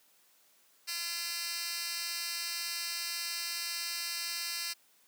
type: tone with high-pass filter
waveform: 10% pulse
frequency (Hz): 341.8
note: F4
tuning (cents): -37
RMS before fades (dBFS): -37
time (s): 0.87-4.74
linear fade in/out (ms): 20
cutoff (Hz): 3600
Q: 1.6
effects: white hiss -66 dBFS RMS until 5.07 s + high-pass 200 Hz 12 dB/octave